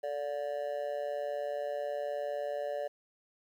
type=tone with amplitude modulation; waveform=triangle; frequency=580 Hz; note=D5; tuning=22 cents flat; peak=-27 dBFS; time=0.03-2.88 s; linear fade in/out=10 ms; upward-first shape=sine; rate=139 Hz; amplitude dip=90%; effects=11-bit